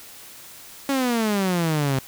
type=exponential sweep; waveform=sawtooth; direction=down; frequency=280 to 130.1 Hz; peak=-16 dBFS; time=0.89-1.99 s; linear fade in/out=2 ms; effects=white hiss -43 dBFS RMS until 2.07 s